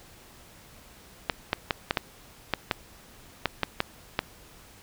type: clicks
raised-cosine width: 0.3 ms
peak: -7 dBFS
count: 11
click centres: 1.298 / 1.531 / 1.708 / 1.909 / 1.972 / 2.537 / 2.712 / 3.457 / 3.633 / 3.804 / 4.191 s
effects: pink hiss -52 dBFS RMS until 4.82 s